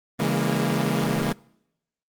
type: chord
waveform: sawtooth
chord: A# half-diminished seventh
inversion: first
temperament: equal with one note detuned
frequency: 138.59 / 164.81 / 203.8 / 233.1 Hz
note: C#3 / E3 / G#3 / A#3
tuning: 0 / 0 / -32 / 0 cents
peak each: -23 dBFS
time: 0.19-1.33 s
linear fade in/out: 10 ms
effects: noise-tail reverb RT60 0.8 s tail -24 dB re dry + Opus 24 kbps